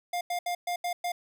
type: tone bursts at uneven times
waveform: square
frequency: 705 Hz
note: F5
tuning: 16 cents sharp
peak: -29 dBFS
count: 6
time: 0.13-0.21 / 0.3-0.39 / 0.46-0.55 / 0.67-0.76 / 0.84-0.93 / 1.04-1.12 s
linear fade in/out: 5 ms
effects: none